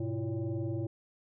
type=tone with frequency modulation; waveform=sine; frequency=103.83 Hz; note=G#2; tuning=in tune; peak=-31 dBFS; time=0-0.87 s; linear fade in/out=5 ms; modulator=229 Hz; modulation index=1.4; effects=none